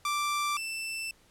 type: tone pair in turn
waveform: sawtooth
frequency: 1174.7 / 2662 Hz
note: D6 / E7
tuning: 0 / +16 cents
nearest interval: octave + major second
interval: 1416 cents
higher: second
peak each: -24 / -30 dBFS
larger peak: first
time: 0.05-0.57 / 0.57-1.11 s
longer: second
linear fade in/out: 2 ms
effects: pink hiss -62 dBFS RMS until 1.3 s + low-pass 12000 Hz 12 dB/octave